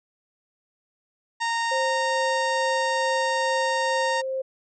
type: harmonic tone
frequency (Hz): 925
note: A#5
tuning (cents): -14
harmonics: 1 / 2 / 3 / 4 / 5 / 6 / 7 / 8 / 9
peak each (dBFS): -25 / -28 / -37 / -37 / -38 / -39 / -43 / -44 / -46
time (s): 1.4-4.22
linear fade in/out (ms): 20
type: tone with tremolo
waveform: sine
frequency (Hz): 528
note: C5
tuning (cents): +16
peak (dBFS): -24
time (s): 1.71-4.42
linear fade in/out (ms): 10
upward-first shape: sine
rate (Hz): 2.3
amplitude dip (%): 25
effects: none